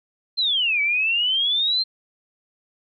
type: exponential two-way sweep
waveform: sine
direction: down then up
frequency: 4196 to 2267 to 4196 Hz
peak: -18 dBFS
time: 0.37-1.84 s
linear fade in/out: 20 ms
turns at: 0.81 s
effects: none